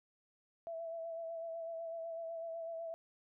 sine tone with vibrato, 662 Hz, E5, 7 cents sharp, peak -40 dBFS, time 0.67-2.94 s, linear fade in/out 0 ms, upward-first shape sine, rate 8 Hz, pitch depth 28 cents each way, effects none

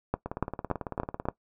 two click trains, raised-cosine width 1 ms, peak -12 / -19 dBFS, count 5 / 19, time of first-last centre 0.14-1.286 / 0.26-1.254 s, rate 3.49 / 18.1 Hz, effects noise-tail reverb RT60 0.1 s tail -18 dB re dry

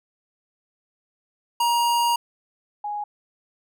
square / sine tone pair in turn, 945 / 829.9 Hz, A#5 / G#5, +23 / -1 cents, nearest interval major second, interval 224 cents, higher first, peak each -19 / -26 dBFS, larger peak first, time 1.6-2.16 / 2.84-3.04 s, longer first, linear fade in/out 5 ms, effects none

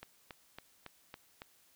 click train, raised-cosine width 0.3 ms, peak -29 dBFS, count 6, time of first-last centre 0.03-1.419 s, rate 3.6 Hz, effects white hiss -67 dBFS RMS until 1.75 s

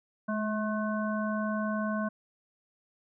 harmonic tone with a mistuned harmonic, 215.2 Hz, A3, 38 cents flat, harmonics 1 / 3 / 5 / 7, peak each -30 / -35 / -37 / -38 dBFS, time 0.28-2.09 s, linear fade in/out 10 ms, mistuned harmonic 1, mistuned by -22 cents, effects none

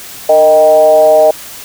sine tone with frequency modulation, 622.3 Hz, D#5, in tune, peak -3 dBFS, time 0.29-1.31 s, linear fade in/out 5 ms, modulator 162 Hz, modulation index 0.69, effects white hiss -29 dBFS RMS until 1.64 s

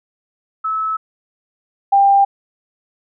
sine tone pair in turn, 1300 / 794.3 Hz, E6 / G5, -24 / +23 cents, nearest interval major sixth, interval 853 cents, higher first, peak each -17 / -8 dBFS, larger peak second, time 0.64-0.97 / 1.92-2.25 s, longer neither, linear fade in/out 10 ms, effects none

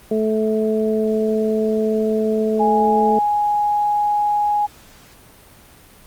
harmonic tone, 217.8 Hz, A3, 17 cents flat, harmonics 1 / 2 / 3, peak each -20 / -18 / -26 dBFS, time 0.11-3.19 s, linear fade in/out 5 ms
sine tone, 830.6 Hz, G#5, in tune, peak -15 dBFS, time 2.59-4.67 s, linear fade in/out 20 ms
effects pink hiss -46 dBFS RMS until 6.06 s + Opus 32 kbps

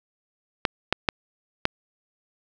clicks, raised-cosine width 0.3 ms, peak -3 dBFS, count 4, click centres 0.652 / 0.926 / 1.088 / 1.654 s, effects none

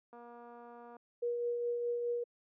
click train, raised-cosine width 1 ms, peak -39 dBFS, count 200, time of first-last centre 0.13-0.966 s, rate 238 Hz
sine tone with tremolo, 478.1 Hz, A#4, 44 cents sharp, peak -30 dBFS, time 1.22-2.24 s, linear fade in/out 10 ms, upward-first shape triangle, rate 4.8 Hz, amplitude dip 35%
effects high-pass 300 Hz 12 dB/octave

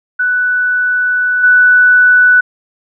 sine tone with level steps, 1487 Hz, F#6, 8 cents sharp, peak -10 / -4 dBFS, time 0.19-2.41 s, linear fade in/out 10 ms, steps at 1.43 s, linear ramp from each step 10 ms, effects none

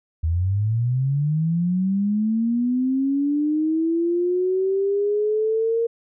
sine linear sweep, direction up, 77.78 to 465.3 Hz, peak -18 dBFS, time 0.23-5.87 s, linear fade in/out 10 ms, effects none

